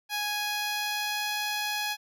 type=tone with pitch glide; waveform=10% pulse; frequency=831 to 836.3 Hz; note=G#5 to G#5; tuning=+1 to +12 cents; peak=-20 dBFS; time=0.09-1.97 s; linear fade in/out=50 ms; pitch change=+11 cents; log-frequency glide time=0.27-1.31 s; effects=none